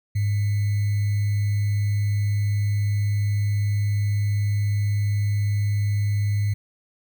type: tone with sample-and-hold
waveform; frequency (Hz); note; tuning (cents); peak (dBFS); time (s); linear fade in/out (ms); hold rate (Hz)
sine; 102.7; G#2; -19; -19; 0.15-6.54; 10; 2100
effects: none